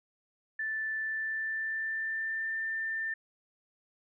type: tone with pitch glide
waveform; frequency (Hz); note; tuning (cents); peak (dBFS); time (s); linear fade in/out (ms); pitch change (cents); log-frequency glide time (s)
sine; 1760 to 1789.7; A6 to A6; 0 to +29; -31; 0.59-3.14; 5; +29; 0.97-2.56
effects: none